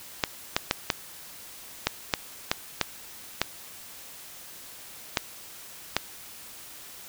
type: clicks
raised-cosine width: 0.2 ms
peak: -4 dBFS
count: 11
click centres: 0.238 / 0.565 / 0.711 / 0.902 / 1.87 / 2.138 / 2.515 / 2.813 / 3.416 / 5.172 / 5.966 s
effects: white hiss -45 dBFS RMS until 7.08 s